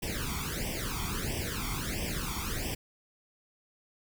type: noise with flanger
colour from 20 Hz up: pink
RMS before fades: -34 dBFS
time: 0.02-2.75 s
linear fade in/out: 10 ms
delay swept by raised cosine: 0.36 to 0.9 ms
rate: 1.5 Hz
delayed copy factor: +0.95
effects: none